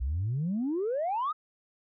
sine exponential sweep, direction up, 58.27 to 1300 Hz, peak -26 dBFS, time 0-1.33 s, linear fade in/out 20 ms, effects tanh soft clip ceiling -24 dBFS

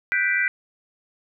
sine chord, G major seventh, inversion third, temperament equal, 1480 / 1568 / 1975.5 / 2349 Hz, F#6 / G6 / B6 / D7, 0 / 0 / 0 / 0 cents, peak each -27 / -25 / -22 / -26 dBFS, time 0.12-0.48 s, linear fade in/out 0 ms, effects none

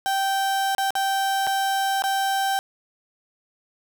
35% pulse tone with dropouts, 780 Hz, G5, 9 cents flat, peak -19 dBFS, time 0.06-2.59 s, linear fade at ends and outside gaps 0 ms, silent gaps 0.749-0.782 / 0.906-0.953 / 1.468-1.472 / 2.021-2.039 s, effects none

